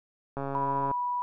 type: click train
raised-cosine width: 1 ms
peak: -20 dBFS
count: 76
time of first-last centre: 0.37-0.913 s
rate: 138 Hz
type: tone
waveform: sine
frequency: 980 Hz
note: B5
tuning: 14 cents flat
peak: -27 dBFS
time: 0.55-1.22 s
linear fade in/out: 0 ms
effects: none